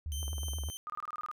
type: tone with vibrato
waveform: sine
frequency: 73.42 Hz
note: D2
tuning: in tune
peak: -34 dBFS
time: 0.06-0.7 s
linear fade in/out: 0 ms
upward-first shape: sine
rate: 8.3 Hz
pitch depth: 140 cents each way
type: tone with tremolo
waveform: 15% pulse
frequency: 3100 Hz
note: G7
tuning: 20 cents flat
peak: -32 dBFS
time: 0.12-0.77 s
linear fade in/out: 0 ms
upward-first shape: triangle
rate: 3.4 Hz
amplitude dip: 45%
type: click train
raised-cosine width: 1 ms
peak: -34 dBFS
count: 10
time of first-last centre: 0.23-0.687 s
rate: 19.7 Hz
type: tone bursts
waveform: sine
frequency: 1226 Hz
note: D#6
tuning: 26 cents flat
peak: -36 dBFS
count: 9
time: 0.87-1.314 s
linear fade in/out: 0 ms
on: 28 ms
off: 24 ms
effects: none